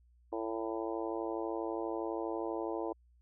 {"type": "harmonic tone with a mistuned harmonic", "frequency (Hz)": 112.3, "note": "A2", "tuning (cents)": 36, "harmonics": [3, 4, 5, 6, 7, 8, 9], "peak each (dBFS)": [-38, -40, -42, -44, -45, -46, -47], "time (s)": [0.32, 2.93], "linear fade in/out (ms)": 10, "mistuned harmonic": 9, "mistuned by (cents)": -25, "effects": ["added 60 Hz sine -62 dBFS peak until 3.21 s"]}